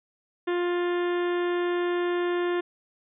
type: harmonic tone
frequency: 351.8 Hz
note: F4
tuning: 13 cents sharp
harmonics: 1 / 2 / 3 / 4 / 5 / 6 / 7 / 8 / 9 / 10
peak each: -24 / -37 / -36 / -40 / -37 / -45 / -48 / -47 / -49 / -48 dBFS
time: 0.47-2.61 s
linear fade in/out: 10 ms
effects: none